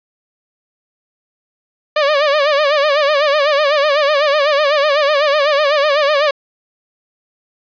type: tone with vibrato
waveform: sawtooth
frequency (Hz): 584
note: D5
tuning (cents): -10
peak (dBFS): -7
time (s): 1.96-6.31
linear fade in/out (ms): 5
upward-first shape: sine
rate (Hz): 8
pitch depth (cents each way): 100
effects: resampled to 11025 Hz + 8-bit